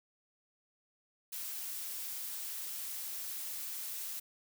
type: noise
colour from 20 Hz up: blue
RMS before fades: -41 dBFS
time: 1.32-4.2 s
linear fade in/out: 10 ms
effects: none